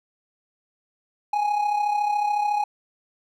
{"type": "tone with amplitude modulation", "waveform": "triangle", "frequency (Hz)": 830.6, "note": "G#5", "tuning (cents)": 0, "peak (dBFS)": -16, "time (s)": [1.33, 2.64], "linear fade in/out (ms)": 5, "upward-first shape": "sine", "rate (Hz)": 33.9, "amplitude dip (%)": 55, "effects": []}